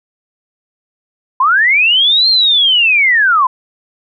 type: linear two-way sweep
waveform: sine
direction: up then down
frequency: 983 to 4244 to 983 Hz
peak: -7 dBFS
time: 1.4-3.47 s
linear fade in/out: 5 ms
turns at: 2.29 s
effects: none